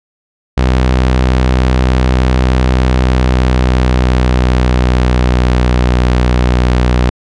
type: tone with pitch glide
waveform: sawtooth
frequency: 63.4 to 61.63 Hz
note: B1 to B1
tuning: +46 to -3 cents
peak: -4 dBFS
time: 0.57-7.1 s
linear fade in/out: 10 ms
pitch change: -49 cents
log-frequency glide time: 2.88-5.8 s
effects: low-pass 5000 Hz 12 dB/octave